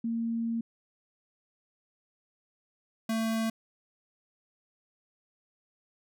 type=tone pair in turn; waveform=sine / square; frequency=230 / 224 Hz; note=A#3 / A3; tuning=-23 / +31 cents; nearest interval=unison; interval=46 cents; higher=first; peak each=-28 dBFS; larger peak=neither; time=0.04-0.61 / 3.09-3.5 s; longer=first; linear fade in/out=5 ms; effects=none